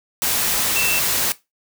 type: tone in noise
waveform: sine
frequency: 2676 Hz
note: E7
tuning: 25 cents sharp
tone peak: -20 dBFS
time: 0.76-0.99 s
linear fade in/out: 0 ms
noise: white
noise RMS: -20 dBFS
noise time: 0.22-1.32 s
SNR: -3 dB
effects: noise-tail reverb RT60 0.2 s tail -17 dB re dry